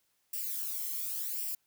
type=noise with flanger; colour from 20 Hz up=violet; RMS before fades=-36 dBFS; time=0.33-1.55 s; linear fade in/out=5 ms; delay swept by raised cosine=0.38 to 0.96 ms; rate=0.9 Hz; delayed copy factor=+0.65; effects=white hiss -75 dBFS RMS until 1.66 s